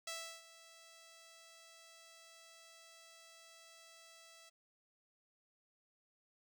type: tone with ADSR envelope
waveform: 5% pulse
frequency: 659.3 Hz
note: E5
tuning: in tune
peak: -30 dBFS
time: 0.07-4.5 s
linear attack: 5 ms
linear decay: 340 ms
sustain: -17 dB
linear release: 15 ms
effects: none